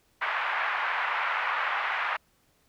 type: band-pass noise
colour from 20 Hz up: pink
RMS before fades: -29 dBFS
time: 0.21-2.17 s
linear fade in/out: 10 ms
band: 880 to 2300 Hz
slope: 24 dB/octave
effects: pink hiss -67 dBFS RMS until 2.68 s